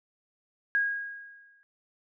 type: tone with exponential decay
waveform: sine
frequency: 1638 Hz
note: G#6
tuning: 24 cents flat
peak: -21 dBFS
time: 0.75-1.63 s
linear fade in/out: 0 ms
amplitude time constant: 190 ms
effects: none